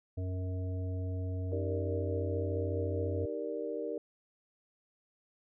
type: harmonic tone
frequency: 92.3 Hz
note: F#2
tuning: 4 cents flat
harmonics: 1 / 3 / 5 / 7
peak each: -33 / -44 / -47 / -49 dBFS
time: 0.17-3.26 s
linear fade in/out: 10 ms
type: chord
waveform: sine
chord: Eb major seventh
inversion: none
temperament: equal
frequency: 311.1 / 392 / 466.2 / 587.3 Hz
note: Eb4 / G4 / Bb4 / D5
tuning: 0 / 0 / 0 / 0 cents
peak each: -41 / -41 / -37 / -41 dBFS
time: 1.52-3.98 s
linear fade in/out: 2 ms
effects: none